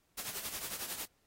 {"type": "noise with tremolo", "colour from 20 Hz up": "white", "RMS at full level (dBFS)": -38, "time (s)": [0.17, 1.06], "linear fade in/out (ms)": 10, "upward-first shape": "triangle", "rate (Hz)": 11, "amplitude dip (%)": 70, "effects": ["pink hiss -74 dBFS RMS until 1.26 s", "AAC 48 kbps"]}